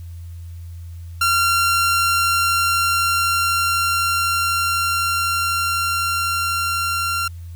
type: tone with level ramp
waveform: sawtooth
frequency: 1376 Hz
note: F6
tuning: 26 cents flat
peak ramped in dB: -11 to -16 dBFS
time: 1.21-7.28 s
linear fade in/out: 5 ms
effects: added 85 Hz sine -31 dBFS peak until 7.55 s + white hiss -55 dBFS RMS until 7.55 s